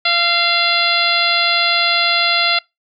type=harmonic tone with a mistuned harmonic; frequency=687 Hz; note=F5; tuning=29 cents flat; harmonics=1 / 2 / 3 / 4 / 5 / 6 / 7; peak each=-23 / -20 / -19 / -20 / -20 / -19 / -24 dBFS; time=0.05-2.59 s; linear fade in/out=5 ms; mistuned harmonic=3; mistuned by=+23 cents; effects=noise-tail reverb RT60 0.2 s tail -25 dB re dry